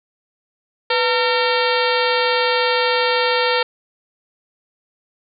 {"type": "harmonic tone with a mistuned harmonic", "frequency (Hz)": 456.6, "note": "A#4", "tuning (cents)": -36, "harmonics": [1, 2, 3, 4, 5, 6, 7, 8, 9, 10], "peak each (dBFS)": [-19, -22, -24, -25, -26, -27, -27, -28, -29, -29], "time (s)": [0.9, 3.63], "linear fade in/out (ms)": 5, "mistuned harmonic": 1, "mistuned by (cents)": 140, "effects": []}